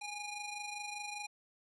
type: ring-modulated tone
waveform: sawtooth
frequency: 1631 Hz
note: G#6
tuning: 32 cents flat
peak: -34 dBFS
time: 0.01-1.27 s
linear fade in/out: 10 ms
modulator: 803 Hz
effects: resampled to 24000 Hz